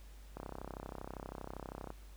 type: click train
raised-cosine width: 1 ms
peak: -29 dBFS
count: 51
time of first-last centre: 0.37-1.904 s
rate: 32.6 Hz
effects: added 50 Hz sine -51 dBFS peak until 2.16 s + pink hiss -63 dBFS RMS until 2.16 s